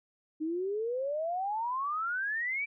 sine exponential sweep, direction up, 304.2 to 2349 Hz, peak -30 dBFS, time 0.4-2.66 s, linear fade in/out 20 ms, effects none

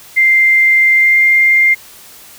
sine tone with pitch glide, 2093 to 2106 Hz, C7 to C7, 0 to +11 cents, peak -6 dBFS, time 0.16-1.75 s, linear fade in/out 20 ms, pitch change +11 cents, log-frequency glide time 0.95-1.25 s, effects white hiss -38 dBFS RMS until 2.38 s

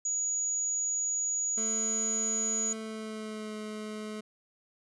sine tone, 6810 Hz, G#8, 42 cents sharp, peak -28 dBFS, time 0.05-2.73 s, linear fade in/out 5 ms
25% pulse tone with pitch glide, 221 to 214.1 Hz, A3 to A3, +8 to -47 cents, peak -33 dBFS, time 1.57-4.21 s, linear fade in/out 10 ms, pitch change -55 cents, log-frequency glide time 2.7-3.56 s
effects resampled to 24000 Hz

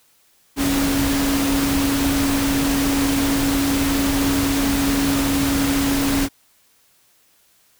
sine tone in noise, 277.2 Hz, C#4, in tune, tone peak -18 dBFS, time 0.56-6.29 s, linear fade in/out 50 ms, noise pink, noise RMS -23 dBFS, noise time 0.56-6.29 s, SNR +2 dB, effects white hiss -58 dBFS RMS until 7.79 s

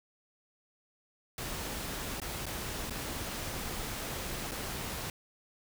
pink noise with dropouts, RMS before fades -38 dBFS, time 1.38-5.1 s, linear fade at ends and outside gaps 2 ms, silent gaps 2.201-2.217 / 2.457-2.465 / 2.898-2.906 / 4.512-4.517 s, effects none

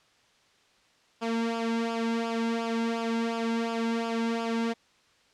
sawtooth tone with flanger, 229.4 Hz, A#3, 28 cents flat, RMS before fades -29 dBFS, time 1.21-4.74 s, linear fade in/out 20 ms, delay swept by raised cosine 0.49 to 1.69 ms, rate 2.8 Hz, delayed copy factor -0.7, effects white hiss -63 dBFS RMS until 5.33 s + low-pass 5000 Hz 12 dB/octave

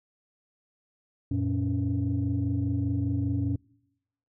sine tone cluster, 91 / 116 / 280 Hz, F#2 / A#2 / C#4, -28 / -8 / +18 cents, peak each -28 dBFS, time 1.31-3.56 s, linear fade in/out 5 ms, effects noise-tail reverb RT60 0.9 s tail -26 dB re dry + tanh soft clip ceiling -19 dBFS

